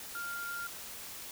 sine tone in noise, 1396.9 Hz, F6, in tune, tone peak -37 dBFS, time 0.15-0.67 s, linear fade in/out 2 ms, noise white, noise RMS -45 dBFS, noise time 0-1.31 s, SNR +5 dB, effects none

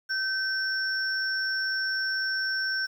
sine tone pair together, 1546 / 5452 Hz, G6 / F8, -24 / -43 cents, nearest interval octave + minor seventh, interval 2181 cents, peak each -27 / -31 dBFS, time 0.09-2.87 s, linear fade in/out 20 ms, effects 9-bit

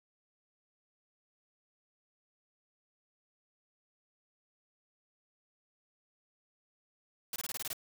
white noise bursts, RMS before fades -38 dBFS, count 8, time 7.33-7.731 s, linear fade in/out 2 ms, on 30 ms, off 23 ms, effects none

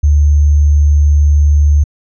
sine tone with sample-and-hold, 73.42 Hz, D2, in tune, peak -5 dBFS, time 0.03-1.84 s, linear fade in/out 10 ms, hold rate 6300 Hz, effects resampled to 22050 Hz

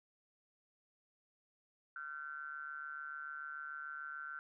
triangle ring-modulated tone, 73.42 Hz, D2, in tune, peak -38 dBFS, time 1.96-4.39 s, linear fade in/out 0 ms, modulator 1450 Hz, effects none

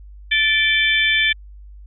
harmonic tone with a mistuned harmonic, 584 Hz, D5, 10 cents flat, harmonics 3 / 4 / 5 / 6, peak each -19 / -18 / -22 / -21 dBFS, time 0.31-1.33 s, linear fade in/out 10 ms, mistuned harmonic 5, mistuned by +100 cents, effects added 50 Hz sine -37 dBFS peak until 1.86 s

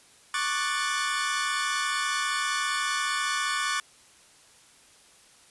sawtooth chord, D major seventh, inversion third, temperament equal with one note detuned, 1108.7 / 1183.5 / 1480 / 1760 Hz, C#6 / D6 / F#6 / A6, 0 / +13 / 0 / 0 cents, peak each -28 dBFS, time 0.34-3.8 s, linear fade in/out 2 ms, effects white hiss -56 dBFS RMS until 5.5 s + resampled to 24000 Hz

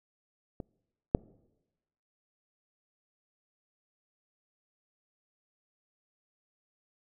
clicks, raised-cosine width 2 ms, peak -25 / -7 dBFS, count 2, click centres 0.602 / 1.149 s, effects noise-tail reverb RT60 1.0 s tail -26 dB re dry

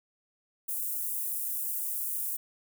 white high-pass noise, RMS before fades -33 dBFS, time 0.68-2.37 s, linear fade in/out 10 ms, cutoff 9600 Hz, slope 24 dB/octave, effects none

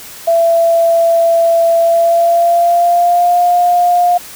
sine tone with pitch glide, 670 to 707 Hz, E5 to F5, +28 to +21 cents, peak -7 dBFS, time 0.27-4.18 s, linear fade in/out 10 ms, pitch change +93 cents, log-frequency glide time 1.79-3.4 s, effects white hiss -32 dBFS RMS until 4.35 s

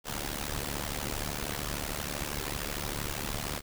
pink noise with amplitude modulation, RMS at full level -31 dBFS, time 0.04-3.62 s, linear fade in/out 50 ms, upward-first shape sine, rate 73 Hz, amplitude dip 90%, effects none

